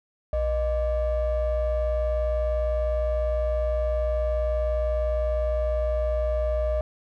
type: ring-modulated tone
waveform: triangle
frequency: 277.2 Hz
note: C#4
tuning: in tune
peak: -17 dBFS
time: 0.33-6.81 s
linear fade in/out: 2 ms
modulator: 337 Hz
effects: none